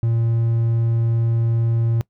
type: tone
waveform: triangle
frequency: 115.3 Hz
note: A#2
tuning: 19 cents flat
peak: -14 dBFS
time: 0.03-2.01 s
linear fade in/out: 0 ms
effects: noise-tail reverb RT60 0.1 s tail -22 dB re dry